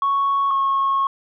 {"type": "tone pair in turn", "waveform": "sine", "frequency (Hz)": [1108.7, 1092.2], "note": ["C#6", "C#6"], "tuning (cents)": [0, -26], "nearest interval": "unison", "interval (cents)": 26, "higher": "first", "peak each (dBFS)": -15, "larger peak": "neither", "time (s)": [[0.02, 0.51], [0.51, 1.07]], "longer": "second", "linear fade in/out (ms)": 2, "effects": ["tanh soft clip ceiling -13 dBFS"]}